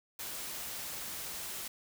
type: noise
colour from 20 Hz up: white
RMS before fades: -41 dBFS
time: 0.19-1.68 s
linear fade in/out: 5 ms
effects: none